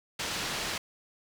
white low-pass noise, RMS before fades -34 dBFS, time 0.19-0.78 s, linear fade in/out 5 ms, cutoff 4800 Hz, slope 12 dB/octave, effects none

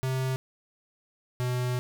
square tone pair in turn, 130.81 / 124.77 Hz, C3 / B2, 0 / +18 cents, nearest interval minor second, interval 82 cents, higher first, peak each -27 dBFS, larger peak neither, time 0.03-0.36 / 1.4-1.79 s, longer second, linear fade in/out 0 ms, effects none

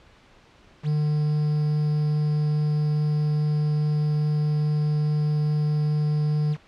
triangle tone with quantisation, 150.4 Hz, D3, 42 cents sharp, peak -18 dBFS, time 0.83-6.57 s, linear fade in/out 50 ms, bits 7, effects pink hiss -54 dBFS RMS until 6.67 s + low-pass 4000 Hz 12 dB/octave

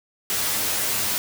white noise with comb filter, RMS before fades -24 dBFS, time 0.3-1.18 s, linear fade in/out 0 ms, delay 9.6 ms, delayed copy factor +0.9, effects none

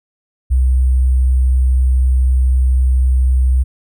sine tone with sample-and-hold, 64 Hz, C2, 38 cents flat, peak -9 dBFS, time 0.5-3.64 s, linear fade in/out 20 ms, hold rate 8820 Hz, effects none

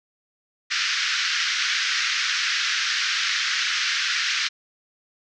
pink band-pass noise, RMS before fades -24 dBFS, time 0.7-4.49 s, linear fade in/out 20 ms, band 1400 to 6000 Hz, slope 48 dB/octave, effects none

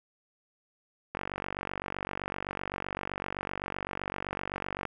click train, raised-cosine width 0.5 ms, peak -18 dBFS, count 178, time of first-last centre 1.15-4.853 s, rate 47.8 Hz, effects none

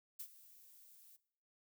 violet noise with ADSR envelope, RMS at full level -45 dBFS, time 0.19-1.17 s, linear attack 10 ms, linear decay 71 ms, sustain -17 dB, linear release 17 ms, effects noise-tail reverb RT60 0.6 s tail -18 dB re dry

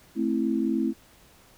sine chord, A minor, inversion none, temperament just, 220 / 264 / 330 Hz, A3 / C4 / E4, 0 / +16 / +2 cents, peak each -27 dBFS, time 0.15-0.94 s, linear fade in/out 50 ms, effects pink hiss -56 dBFS RMS until 1.57 s

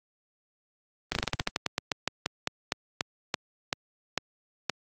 slowing click train, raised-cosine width 0.2 ms, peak -8 dBFS, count 21, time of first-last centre 1.12-4.697 s, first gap 31 ms, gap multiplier 1.16, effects high-pass 100 Hz 12 dB/octave + Opus 24 kbps

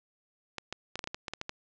clicks, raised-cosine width 0.2 ms, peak -18 dBFS, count 11, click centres 0.583 / 0.726 / 0.956 / 0.992 / 1.041 / 1.074 / 1.145 / 1.282 / 1.336 / 1.414 / 1.494 s, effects low-pass 7000 Hz 12 dB/octave

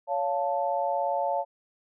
sine chord, Db augmented, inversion none, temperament equal with one note detuned, 561.5 / 698.5 / 880 Hz, Db5 / F5 / A5, +22 / 0 / 0 cents, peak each -29 dBFS, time 0.07-1.45 s, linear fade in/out 50 ms, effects none

